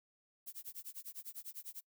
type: noise with tremolo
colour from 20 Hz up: violet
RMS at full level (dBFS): -45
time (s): 0.46-1.81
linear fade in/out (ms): 20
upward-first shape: sine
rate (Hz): 10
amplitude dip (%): 100
effects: noise-tail reverb RT60 0.1 s tail -26 dB re dry